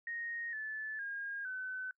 sine tone with pitch steps, 1864.7 / 1739.8 / 1623.3 / 1514.6 Hz, A#6 / A6 / G#6 / F#6, 0 / -20 / -40 / +40 cents, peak -38 dBFS, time 0.07-1.91 s, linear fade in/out 2 ms, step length 460 ms, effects noise-tail reverb RT60 0.1 s tail -24 dB re dry

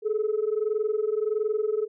sine tone pair together, 418.5 / 440 Hz, G#4 / A4, +13 / 0 cents, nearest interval minor second, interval 87 cents, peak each -25 / -25 dBFS, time 0.02-1.88 s, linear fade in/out 50 ms, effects tanh soft clip ceiling -18 dBFS

